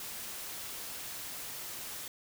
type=noise; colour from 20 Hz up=white; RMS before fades=-42 dBFS; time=0-2.08 s; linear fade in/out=2 ms; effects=none